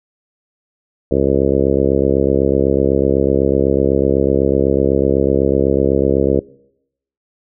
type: harmonic tone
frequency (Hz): 68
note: C#2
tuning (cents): -33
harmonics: 1 / 2 / 3 / 4 / 5 / 6 / 7 / 8 / 9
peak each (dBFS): -22 / -22 / -22 / -20 / -19 / -19 / -18 / -21 / -28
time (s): 1.11-6.4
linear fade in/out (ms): 5
effects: noise-tail reverb RT60 0.8 s tail -23 dB re dry